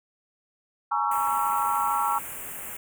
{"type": "chord", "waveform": "sine", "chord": "A# half-diminished seventh", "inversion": "third", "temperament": "just", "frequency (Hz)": [839.1, 932.3, 1118.8, 1342.6], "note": ["G#5", "A#5", "C#6", "E6"], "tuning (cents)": [18, 0, 16, 31], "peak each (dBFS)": -28, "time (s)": [0.91, 2.19], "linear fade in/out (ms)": 10}
{"type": "band-stop noise", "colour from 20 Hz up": "white", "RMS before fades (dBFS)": -37, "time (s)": [1.11, 2.77], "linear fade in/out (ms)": 5, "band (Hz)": [2800, 7400], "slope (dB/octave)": 48}
{"effects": []}